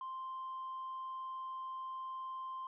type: tone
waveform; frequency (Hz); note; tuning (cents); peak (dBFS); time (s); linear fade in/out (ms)
sine; 1046.5; C6; 0; -39; 0.01-2.67; 2
effects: tanh soft clip ceiling -38 dBFS